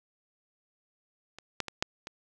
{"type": "clicks", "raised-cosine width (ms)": 0.2, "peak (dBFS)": [-27, -12, -19, -9, -22], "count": 5, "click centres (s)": [1.386, 1.603, 1.683, 1.825, 2.071], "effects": []}